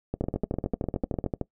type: two click trains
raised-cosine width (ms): 2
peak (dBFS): -15 / -14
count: 12 / 17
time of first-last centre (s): 0.14-1.241 / 0.21-1.413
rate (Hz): 9.99 / 13.3
effects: noise-tail reverb RT60 0.1 s tail -21 dB re dry